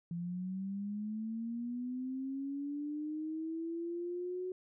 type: linear sweep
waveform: sine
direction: up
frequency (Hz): 168.9 to 370.1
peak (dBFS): -36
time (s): 0.11-4.52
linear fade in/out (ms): 2
effects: none